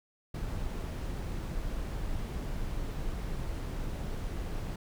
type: noise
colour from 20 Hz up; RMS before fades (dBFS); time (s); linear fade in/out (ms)
brown; -35; 0.34-4.76; 5
effects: none